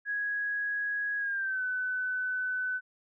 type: tone with pitch glide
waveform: sine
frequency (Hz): 1661.2 to 1505.8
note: G#6 to F#6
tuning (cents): 0 to +30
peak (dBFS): -29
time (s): 0.05-2.81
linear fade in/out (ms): 50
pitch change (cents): -170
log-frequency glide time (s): 1.18-1.63
effects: none